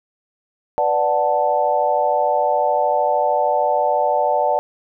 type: chord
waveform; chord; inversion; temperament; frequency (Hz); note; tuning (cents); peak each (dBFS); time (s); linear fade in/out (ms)
sine; B minor seventh; none; equal; 493.9 / 587.3 / 740 / 880; B4 / D5 / F#5 / A5; 0 / 0 / 0 / 0; -24 / -19 / -20 / -20; 0.78-4.59; 0
effects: none